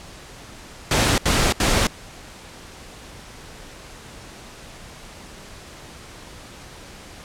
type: noise bursts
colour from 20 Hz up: pink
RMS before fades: -18 dBFS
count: 3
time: 0.91-1.87 s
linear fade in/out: 2 ms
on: 270 ms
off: 75 ms
effects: pink hiss -41 dBFS RMS until 7.24 s + low-pass 9000 Hz 12 dB/octave